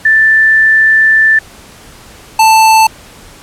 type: tone pair in turn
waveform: sine / square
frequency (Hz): 1766 / 883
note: A6 / A5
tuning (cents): +6 / +6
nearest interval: octave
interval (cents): 1200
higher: first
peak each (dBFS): -4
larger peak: neither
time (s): 0.05-1.39 / 2.39-2.87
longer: first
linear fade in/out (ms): 5
effects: pink hiss -36 dBFS RMS until 3.42 s + low-pass 12000 Hz 12 dB/octave

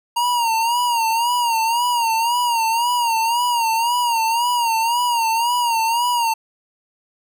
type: tone with vibrato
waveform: square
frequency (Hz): 936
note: A#5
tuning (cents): +7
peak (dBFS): -17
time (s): 0.16-6.34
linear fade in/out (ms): 10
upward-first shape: sine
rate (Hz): 1.9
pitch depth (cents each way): 78
effects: none

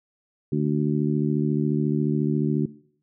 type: harmonic tone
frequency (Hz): 74.2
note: D2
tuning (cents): +18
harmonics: 2 / 3 / 4 / 5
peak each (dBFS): -24 / -26 / -27 / -28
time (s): 0.52-2.66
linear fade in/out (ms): 5
effects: noise-tail reverb RT60 0.6 s tail -20 dB re dry

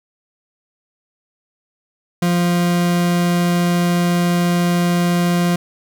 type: tone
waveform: 40% pulse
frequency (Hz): 174.61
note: F3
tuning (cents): 0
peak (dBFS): -13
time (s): 2.22-5.56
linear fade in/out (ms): 5
effects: none

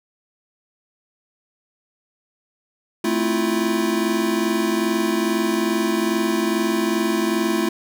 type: chord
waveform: square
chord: F major seventh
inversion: first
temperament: equal with one note detuned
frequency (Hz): 220 / 261.6 / 326.8 / 349.2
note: A3 / C4 / E4 / F4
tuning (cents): 0 / 0 / -15 / 0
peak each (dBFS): -24 / -30 / -24 / -24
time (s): 3.04-7.69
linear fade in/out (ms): 5
effects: none

